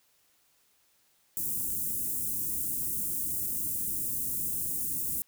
white band-stop noise, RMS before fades -32 dBFS, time 1.37-5.22 s, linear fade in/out 0 ms, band 310 to 8600 Hz, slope 24 dB/octave, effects white hiss -68 dBFS RMS until 5.27 s

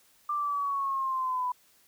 sine linear sweep, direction down, 1189 to 987.8 Hz, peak -27 dBFS, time 0.29-1.52 s, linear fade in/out 5 ms, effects white hiss -63 dBFS RMS until 1.87 s

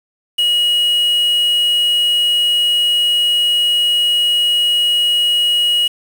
triangle tone with quantisation, 2900 Hz, F#7, 35 cents flat, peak -10 dBFS, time 0.38-5.88 s, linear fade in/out 10 ms, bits 5, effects none

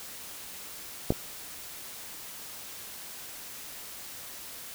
clicks, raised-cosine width 2 ms, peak -9 / -21 dBFS, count 2, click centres 1.105 / 1.122 s, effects white hiss -43 dBFS RMS until 4.74 s

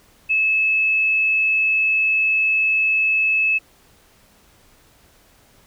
sine tone, 2600 Hz, E7, 24 cents flat, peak -15 dBFS, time 0.29-3.59 s, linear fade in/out 20 ms, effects pink hiss -54 dBFS RMS until 5.66 s

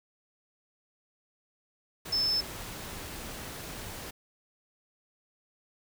sine tone in noise, 5260 Hz, E8, 5 cents flat, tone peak -25 dBFS, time 2.12-2.41 s, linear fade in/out 10 ms, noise pink, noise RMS -41 dBFS, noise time 2.05-4.11 s, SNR +13 dB, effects none

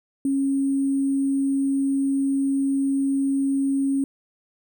sine tone with sample-and-hold, 273.7 Hz, C#4, 22 cents flat, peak -19 dBFS, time 0.25-4.04 s, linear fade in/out 2 ms, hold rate 8820 Hz, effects none

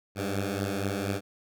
10% pulse beating tone pair, 97.7 / 101.9 Hz, G2 / G#2, -5 / -32 cents, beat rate 4.2 Hz, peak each -22 / -25 dBFS, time 0.15-1.21 s, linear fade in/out 50 ms, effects none

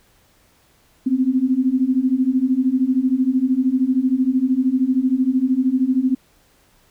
sine beating tone pair, 251 / 264 Hz, B3 / C4, +28 / +16 cents, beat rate 13 Hz, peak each -19 / -17 dBFS, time 1.06-6.15 s, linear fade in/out 10 ms, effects pink hiss -57 dBFS RMS until 6.9 s

